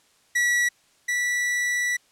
45% pulse tone pair in turn, 1939 / 1955.9 Hz, B6 / B6, -32 / -17 cents, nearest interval unison, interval 15 cents, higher second, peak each -19 / -22 dBFS, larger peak first, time 0.35-0.69 / 1.08-1.97 s, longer second, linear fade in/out 10 ms, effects white hiss -61 dBFS RMS until 2.11 s + low-pass 9000 Hz 12 dB/octave

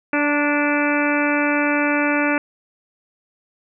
harmonic tone with a mistuned harmonic, 291.8 Hz, D4, 11 cents flat, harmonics 1 / 2 / 3 / 4 / 5 / 6 / 7 / 8 / 9, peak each -20 / -24 / -27 / -29 / -24 / -28 / -30 / -26 / -29 dBFS, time 0.13-2.38 s, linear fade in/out 2 ms, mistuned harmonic 3, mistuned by +19 cents, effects none

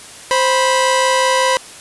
sawtooth tone pair together, 523.3 / 981.3 Hz, C5 / B5, 0 / -11 cents, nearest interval major seventh, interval 1089 cents, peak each -11 dBFS, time 0.31-1.57 s, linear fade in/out 0 ms, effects white hiss -36 dBFS RMS until 1.8 s + resampled to 24000 Hz

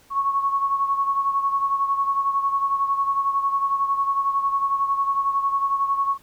sine beating tone pair, 1104 / 1115 Hz, C#6 / C#6, -7 / +10 cents, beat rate 11 Hz, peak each -20 / -27 dBFS, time 0.1-6.18 s, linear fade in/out 50 ms, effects pink hiss -55 dBFS RMS until 6.22 s

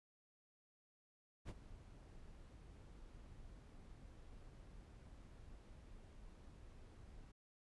brown noise with ADSR envelope, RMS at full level -44 dBFS, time 1.45-7.32 s, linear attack 40 ms, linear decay 36 ms, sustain -14 dB, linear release 10 ms, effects resampled to 24000 Hz

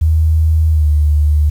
sine tone with pitch glide, 79.2 to 74.75 Hz, D#2 to D2, +31 to +31 cents, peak -8 dBFS, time 0.01-1.5 s, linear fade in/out 10 ms, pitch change -100 cents, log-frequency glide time 0.7-0.88 s, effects 7-bit

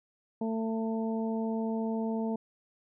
harmonic tone, 223.5 Hz, A3, 27 cents sharp, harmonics 1 / 2 / 3 / 4, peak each -30 / -36 / -40 / -42 dBFS, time 0.41-2.36 s, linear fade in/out 5 ms, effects none

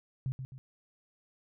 sine tone with echo, 131.2 Hz, C3, 5 cents sharp, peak -30 dBFS, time 0.26-0.32 s, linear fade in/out 0 ms, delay 130 ms, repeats 2, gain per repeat -7 dB, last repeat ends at 0.58 s, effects none

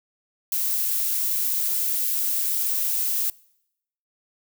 violet noise, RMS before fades -24 dBFS, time 0.52-3.3 s, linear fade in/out 2 ms, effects noise-tail reverb RT60 0.8 s tail -24 dB re dry

